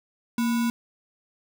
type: tone with sample-and-hold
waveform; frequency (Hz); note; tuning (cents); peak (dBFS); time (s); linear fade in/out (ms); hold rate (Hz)
sine; 233.1; A#3; 0; -21; 0.38-0.7; 2; 1225
effects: none